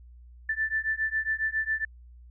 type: beating tone pair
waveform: sine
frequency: 1760 / 1767.3 Hz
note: A6 / A6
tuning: 0 / +7 cents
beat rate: 7.3 Hz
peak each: -29 dBFS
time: 0.49-1.85 s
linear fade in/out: 5 ms
effects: added 60 Hz sine -47 dBFS peak until 2.3 s